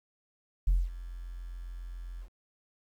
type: tone with ADSR envelope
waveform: sine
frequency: 43.65 Hz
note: F1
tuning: in tune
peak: -18 dBFS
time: 0.67-2.29 s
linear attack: 10 ms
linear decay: 210 ms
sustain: -20 dB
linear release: 79 ms
effects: tanh soft clip ceiling -19 dBFS + 10-bit